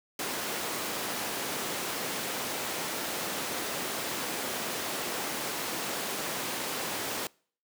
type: high-pass noise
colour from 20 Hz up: pink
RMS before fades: -34 dBFS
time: 0.19-7.27 s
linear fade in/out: 2 ms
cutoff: 270 Hz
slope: 12 dB/octave
effects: noise-tail reverb RT60 0.5 s tail -26 dB re dry